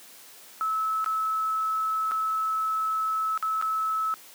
sine tone with dropouts, 1300 Hz, E6, 24 cents flat, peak -24 dBFS, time 0.61-4.14 s, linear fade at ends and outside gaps 0 ms, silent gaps 1.044-1.061 / 2.112-2.118 / 3.376-3.426 / 3.614-3.624 s, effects white hiss -49 dBFS RMS until 4.34 s + high-pass 200 Hz 12 dB/octave

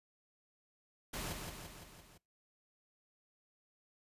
pink noise with echo, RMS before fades -41 dBFS, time 1.13-1.33 s, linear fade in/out 10 ms, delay 170 ms, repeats 5, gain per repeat -4 dB, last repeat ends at 2.18 s, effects noise-tail reverb RT60 0.3 s tail -25 dB re dry + resampled to 32000 Hz

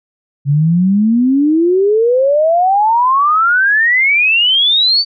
sine exponential sweep, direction up, 137.2 to 4631 Hz, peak -8 dBFS, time 0.45-5.05 s, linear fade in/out 50 ms, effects none

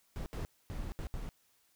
brown noise bursts at uneven times, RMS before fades -39 dBFS, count 5, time 0.16-0.26 / 0.33-0.45 / 0.7-0.92 / 0.99-1.07 / 1.14-1.29 s, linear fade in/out 0 ms, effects white hiss -71 dBFS RMS until 1.75 s

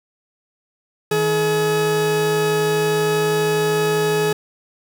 40% pulse tone pair together, 158.78 / 423.9 Hz, D#3 / G#4, +35 / +35 cents, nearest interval octave + perfect fourth, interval 1700 cents, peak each -23 / -16 dBFS, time 1.11-4.33 s, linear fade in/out 5 ms, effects none

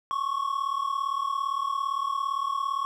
triangle tone pair together, 1085.4 / 1123 Hz, C#6 / C#6, -37 / +22 cents, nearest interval minor second, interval 59 cents, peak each -27 dBFS, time 0.11-2.85 s, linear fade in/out 0 ms, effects none

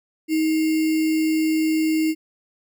sine tone with sample-and-hold, 315.9 Hz, D#4, 26 cents sharp, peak -17 dBFS, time 0.28-2.15 s, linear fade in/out 50 ms, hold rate 2450 Hz, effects none

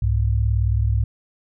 sine tone pair together, 65.41 / 103.83 Hz, C2 / G#2, 0 / 0 cents, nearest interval minor sixth, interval 800 cents, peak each -19 dBFS, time 0.02-1.04 s, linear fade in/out 5 ms, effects none

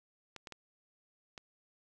clicks, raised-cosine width 0.2 ms, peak -28 dBFS, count 4, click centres 0.363 / 0.472 / 0.523 / 1.378 s, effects none

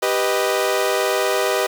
sawtooth chord, G augmented, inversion none, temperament equal, 392 / 493.9 / 622.3 Hz, G4 / B4 / D#5, 0 / 0 / 0 cents, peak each -18 dBFS, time 0.02-1.67 s, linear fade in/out 10 ms, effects 7-bit

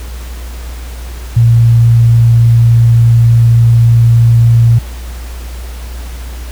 sine tone, 116.54 Hz, A#2, in tune, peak -3 dBFS, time 1.36-4.79 s, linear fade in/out 10 ms, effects added 60 Hz sine -21 dBFS peak until 6.51 s + pink hiss -33 dBFS RMS until 6.51 s

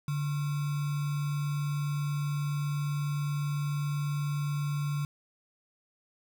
sine tone with sample-and-hold, 145.4 Hz, D3, 17 cents flat, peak -28 dBFS, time 0.08-5.05 s, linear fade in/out 2 ms, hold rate 1225 Hz, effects none

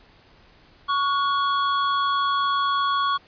square tone pair together, 1117 / 1442.4 Hz, C#6 / F#6, +13 / -45 cents, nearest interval major third, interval 442 cents, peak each -21 / -30 dBFS, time 0.88-3.18 s, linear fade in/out 20 ms, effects pink hiss -54 dBFS RMS until 3.27 s + resampled to 11025 Hz

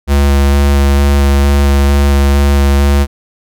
square tone with vibrato, 70.2 Hz, C#2, 22 cents sharp, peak -7 dBFS, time 0.07-3.07 s, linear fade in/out 50 ms, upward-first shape square, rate 2.2 Hz, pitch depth 10 cents each way, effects none

